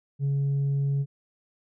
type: tone with tanh clipping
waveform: sine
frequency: 139.6 Hz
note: C#3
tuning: 13 cents sharp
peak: -23 dBFS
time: 0.19-1.06 s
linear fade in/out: 50 ms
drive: 1 dB
effects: none